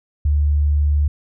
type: tone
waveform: sine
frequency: 73.42 Hz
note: D2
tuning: in tune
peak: -13 dBFS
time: 0.25-1.08 s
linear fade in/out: 5 ms
effects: none